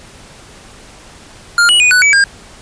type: tone with pitch steps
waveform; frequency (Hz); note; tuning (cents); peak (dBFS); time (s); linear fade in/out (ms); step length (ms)
square; 1406 / 2926 / 2471 / 1486 / 2288 / 1610; F6 / F#7 / D#7 / F#6 / D7 / G6; +11 / -20 / -13 / +7 / -46 / +46; -7; 1.58-2.24; 2; 110
effects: pink hiss -38 dBFS RMS until 2.61 s + resampled to 22050 Hz